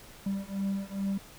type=beating tone pair; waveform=triangle; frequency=195.1 / 197.5 Hz; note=G3 / G3; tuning=-8 / +13 cents; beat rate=2.4 Hz; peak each=-31 / -31 dBFS; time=0.26-1.18 s; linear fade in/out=5 ms; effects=pink hiss -51 dBFS RMS until 1.38 s